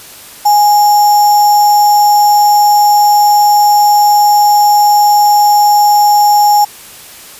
sine tone with sample-and-hold, 830.6 Hz, G#5, in tune, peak -4 dBFS, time 0.45-6.65 s, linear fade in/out 10 ms, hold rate 6300 Hz, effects white hiss -33 dBFS RMS until 7.39 s + resampled to 32000 Hz

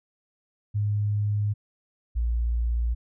sine tone pair in turn, 103.83 / 58.27 Hz, G#2 / A#1, 0 / 0 cents, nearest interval minor seventh, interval 1000 cents, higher first, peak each -22 dBFS, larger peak neither, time 0.74-1.54 / 2.15-2.95 s, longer neither, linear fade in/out 20 ms, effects none

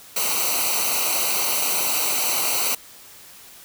white noise with comb filter, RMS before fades -22 dBFS, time 0.16-2.75 s, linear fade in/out 5 ms, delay 0.58 ms, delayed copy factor -0.85, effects white hiss -45 dBFS RMS until 3.64 s

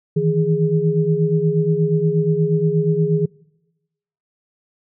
sine tone cluster, 155.9 / 164.3 / 413.1 Hz, D#3 / E3 / G#4, +4 / -5 / -9 cents, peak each -19 dBFS, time 0.16-3.26 s, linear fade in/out 10 ms, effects noise-tail reverb RT60 1.0 s tail -25 dB re dry

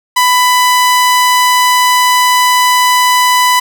sawtooth tone, 996 Hz, B5, 14 cents sharp, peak -3 dBFS, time 0.16-3.6 s, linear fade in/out 10 ms, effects none

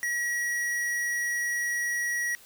sine tone with hard clipping, 1915 Hz, A#6, 46 cents sharp, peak -28 dBFS, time 0.03-2.35 s, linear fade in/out 0 ms, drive 15 dB, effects white hiss -53 dBFS RMS until 2.45 s

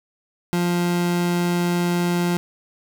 30% pulse tone, 174.9 Hz, F3, 3 cents sharp, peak -16 dBFS, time 0.53-2.37 s, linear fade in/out 0 ms, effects none

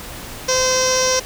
sawtooth tone with low-pass filter, 515 Hz, C5, 28 cents flat, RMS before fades -17 dBFS, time 0.48-1.2 s, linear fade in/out 10 ms, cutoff 5800 Hz, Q 8.7, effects pink hiss -33 dBFS RMS until 1.25 s

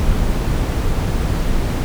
brown noise, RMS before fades -17 dBFS, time 0-1.84 s, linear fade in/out 0 ms, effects none

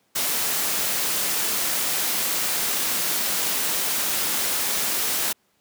white noise, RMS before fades -24 dBFS, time 0.15-5.33 s, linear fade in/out 10 ms, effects pink hiss -66 dBFS RMS until 5.6 s + high-pass 150 Hz 12 dB/octave

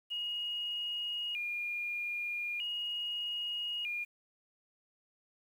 sine tone with vibrato, 2637 Hz, E7, in tune, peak -34 dBFS, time 0.1-4.05 s, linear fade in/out 20 ms, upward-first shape square, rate 0.4 Hz, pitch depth 150 cents each way, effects 10-bit

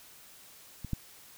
clicks, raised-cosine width 5 ms, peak -26 / -18 dBFS, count 2, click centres 0.847 / 0.933 s, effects white hiss -54 dBFS RMS until 1.37 s

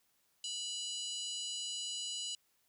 harmonic tone with a mistuned harmonic, 979 Hz, B5, 15 cents flat, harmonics 3 / 4 / 5 / 6 / 7 / 8 / 9 / 10, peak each -41 / -46 / -47 / -56 / -45 / -48 / -54 / -60 dBFS, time 0.44-2.35 s, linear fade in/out 2 ms, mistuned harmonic 4, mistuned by +45 cents, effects white hiss -75 dBFS RMS until 2.68 s

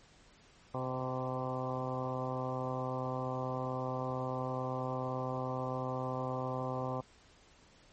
harmonic tone with a mistuned harmonic, 128.9 Hz, C3, 26 cents flat, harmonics 1 / 2 / 3 / 4 / 5 / 6 / 7 / 8 / 9, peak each -39 / -42 / -45 / -40 / -44 / -43 / -47 / -43 / -47 dBFS, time 0.74-7.01 s, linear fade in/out 5 ms, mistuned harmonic 5, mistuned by -19 cents, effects pink hiss -62 dBFS RMS until 7.92 s + MP3 32 kbps

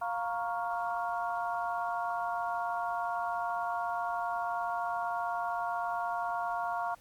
harmonic tone with a mistuned harmonic, 233.7 Hz, A#3, 5 cents sharp, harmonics 3 / 4 / 5 / 6, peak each -34 / -36 / -38 / -40 dBFS, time 0.01-6.95 s, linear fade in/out 10 ms, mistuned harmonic 5, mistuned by -87 cents, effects pink hiss -61 dBFS RMS until 7 s + Opus 32 kbps

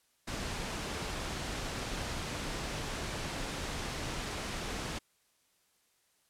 pink low-pass noise, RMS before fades -38 dBFS, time 0.27-4.99 s, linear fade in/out 10 ms, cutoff 7600 Hz, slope 12 dB/octave, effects white hiss -72 dBFS RMS until 6.29 s + low-pass 12000 Hz 12 dB/octave

